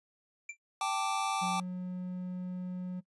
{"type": "tone with exponential decay", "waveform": "square", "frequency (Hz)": 2357, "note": "D7", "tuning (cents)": 6, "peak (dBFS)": -36, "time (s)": [0.49, 0.57], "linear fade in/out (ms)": 5, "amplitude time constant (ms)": 16}
{"type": "chord", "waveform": "square", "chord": "G suspended second", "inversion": "none", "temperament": "equal with one note detuned", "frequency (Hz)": [781.7, 880, 1174.7], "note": ["G5", "A5", "D6"], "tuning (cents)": [-5, 0, 0], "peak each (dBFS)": [-35, -37, -35], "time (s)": [0.81, 1.6], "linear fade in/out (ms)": 2}
{"type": "tone", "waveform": "triangle", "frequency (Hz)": 181.7, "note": "F#3", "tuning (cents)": -31, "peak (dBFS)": -33, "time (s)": [1.41, 3.01], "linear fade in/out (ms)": 20}
{"effects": ["noise-tail reverb RT60 0.1 s tail -22 dB re dry", "resampled to 24000 Hz"]}